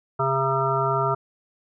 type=harmonic tone; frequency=134.4 Hz; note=C3; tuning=47 cents sharp; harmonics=1 / 3 / 5 / 7 / 9 / 10; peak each=-27 / -27 / -27 / -27 / -27 / -27 dBFS; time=0.19-1.15 s; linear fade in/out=10 ms; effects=none